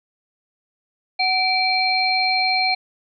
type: tone cluster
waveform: sine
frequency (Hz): 749 / 2332 / 4196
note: F#5 / D7 / C8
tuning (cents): +21 / -13 / +4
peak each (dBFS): -21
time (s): 1.19-2.75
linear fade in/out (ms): 10
effects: none